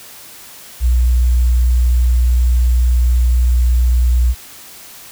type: tone with sample-and-hold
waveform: sine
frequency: 60.9 Hz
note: B1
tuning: 24 cents flat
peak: -9 dBFS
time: 0.8-4.35 s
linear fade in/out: 50 ms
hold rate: 7350 Hz
effects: white hiss -37 dBFS RMS until 5.11 s